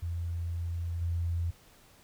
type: tone with level steps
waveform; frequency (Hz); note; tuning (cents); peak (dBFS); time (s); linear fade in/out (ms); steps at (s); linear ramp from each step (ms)
sine; 85.1; F2; -44; -31 / -28; 0.02-1.51; 10; 1.01; 10
effects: pink hiss -59 dBFS RMS until 2.03 s